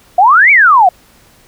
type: exponential two-way sweep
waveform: sine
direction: up then down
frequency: 688 to 2349 to 688 Hz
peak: -3 dBFS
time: 0.18-0.89 s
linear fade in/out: 5 ms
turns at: 0.51 s
effects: pink hiss -46 dBFS RMS until 1.47 s

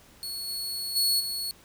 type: tone with level steps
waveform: sawtooth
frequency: 4375 Hz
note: C#8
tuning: 24 cents flat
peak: -30 / -28 / -19 / -27 dBFS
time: 0.23-1.51 s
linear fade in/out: 0 ms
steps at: 0.47 / 0.95 / 1.19 s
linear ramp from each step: 20 ms
effects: pink hiss -55 dBFS RMS until 1.64 s

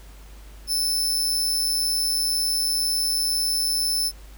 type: tone with amplitude modulation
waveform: sawtooth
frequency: 5274 Hz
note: E8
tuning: in tune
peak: -16 dBFS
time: 0.67-4.12 s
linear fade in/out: 50 ms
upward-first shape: sine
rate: 158 Hz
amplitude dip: 50%
effects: added 50 Hz sine -41 dBFS peak until 4.37 s + pink hiss -51 dBFS RMS until 4.37 s

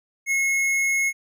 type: tone with hard clipping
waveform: sine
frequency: 2172 Hz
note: C#7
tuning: 36 cents flat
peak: -21 dBFS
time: 0.26-1.13 s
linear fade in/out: 50 ms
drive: 12 dB
effects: none

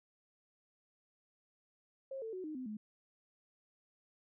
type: tone with pitch steps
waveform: sine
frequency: 537 / 446.4 / 371 / 308.4 / 256.4 / 213.1 Hz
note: C5 / A4 / F#4 / D#4 / C4 / G#3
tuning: +45 / +25 / +5 / -15 / -35 / +45 cents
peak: -40 dBFS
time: 2.11-2.77 s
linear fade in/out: 5 ms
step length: 110 ms
effects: none

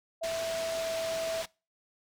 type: tone with pitch glide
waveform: sine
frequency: 659.3 to 654.4 Hz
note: E5 to E5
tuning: 0 to -13 cents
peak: -30 dBFS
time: 0.21-1.43 s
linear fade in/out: 20 ms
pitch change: -13 cents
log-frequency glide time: 0.36-0.94 s
type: low-pass noise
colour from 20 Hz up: white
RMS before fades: -40 dBFS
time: 0.23-1.46 s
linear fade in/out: 10 ms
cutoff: 5400 Hz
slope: 12 dB/octave
effects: noise-tail reverb RT60 0.3 s tail -23 dB re dry

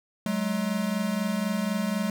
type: tone pair together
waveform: square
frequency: 188.6 / 212.6 Hz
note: F#3 / G#3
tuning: +33 / +41 cents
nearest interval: major second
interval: 208 cents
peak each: -30 / -28 dBFS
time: 0.26-2.1 s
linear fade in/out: 2 ms
effects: none

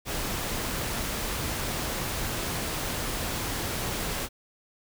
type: noise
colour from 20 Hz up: pink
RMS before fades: -31 dBFS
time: 0.05-4.29 s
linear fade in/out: 50 ms
effects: none

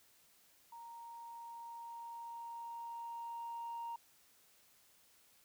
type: tone with level ramp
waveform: sine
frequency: 932.3 Hz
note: A#5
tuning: in tune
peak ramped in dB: -49 to -39 dBFS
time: 0.72-3.96 s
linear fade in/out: 5 ms
effects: tanh soft clip ceiling -38 dBFS + white hiss -68 dBFS RMS until 5.44 s

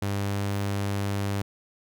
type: tone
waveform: sawtooth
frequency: 100.1 Hz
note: G2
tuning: 37 cents sharp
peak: -22 dBFS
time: 0.02-1.42 s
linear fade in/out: 5 ms
effects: none

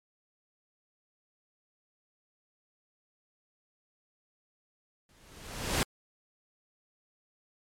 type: noise with exponential growth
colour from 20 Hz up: pink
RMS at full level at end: -25 dBFS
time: 5.09-5.83 s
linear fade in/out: 1 ms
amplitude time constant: 160 ms
effects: low-pass 11000 Hz 12 dB/octave + MP3 96 kbps

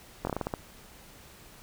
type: slowing click train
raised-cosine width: 1 ms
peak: -16 dBFS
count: 8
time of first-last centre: 0.25-0.539 s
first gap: 21 ms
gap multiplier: 1.22
effects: pink hiss -52 dBFS RMS until 1.62 s

